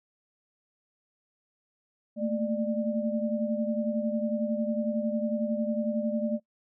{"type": "tone cluster", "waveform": "sine", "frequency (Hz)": [219.8, 230.8, 595], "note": ["A3", "A#3", "D5"], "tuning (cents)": [-2, -17, 22], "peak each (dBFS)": [-29, -32, -31], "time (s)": [2.16, 6.4], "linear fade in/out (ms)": 50, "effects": ["noise-tail reverb RT60 0.1 s tail -21 dB re dry"]}